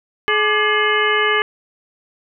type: harmonic tone with a mistuned harmonic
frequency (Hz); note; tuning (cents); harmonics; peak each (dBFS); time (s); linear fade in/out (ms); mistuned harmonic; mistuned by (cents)
424.2; G#4; +37; 1 / 2 / 3 / 4 / 5 / 6 / 7; -20 / -28 / -20 / -20 / -20 / -29 / -23; 0.28-1.42; 0; 3; -120
effects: none